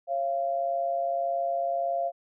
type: tone pair together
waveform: sine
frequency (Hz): 545.3 / 687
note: C#5 / F5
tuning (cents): -29 / -29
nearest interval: major third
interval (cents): 400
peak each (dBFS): -32 / -26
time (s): 0.07-2.12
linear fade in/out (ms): 50
effects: none